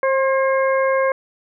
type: harmonic tone with a mistuned harmonic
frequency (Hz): 533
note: C5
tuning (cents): +32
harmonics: 1 / 2 / 3 / 4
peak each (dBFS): -16 / -22 / -26 / -28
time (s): 0.03-1.12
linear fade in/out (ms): 2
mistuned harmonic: 3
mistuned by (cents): +25
effects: none